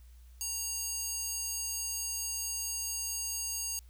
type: tone with high-pass filter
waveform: square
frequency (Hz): 932.3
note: A#5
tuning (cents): 0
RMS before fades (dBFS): -36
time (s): 0.41-3.79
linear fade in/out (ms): 0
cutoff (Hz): 6500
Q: 1.8
effects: added 60 Hz sine -51 dBFS peak until 3.89 s + white hiss -68 dBFS RMS until 3.89 s